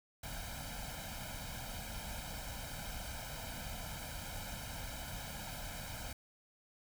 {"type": "noise with comb filter", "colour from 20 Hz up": "pink", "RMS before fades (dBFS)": -44, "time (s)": [0.23, 6.13], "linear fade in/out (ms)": 5, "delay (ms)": 1.3, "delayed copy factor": 0.85, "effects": []}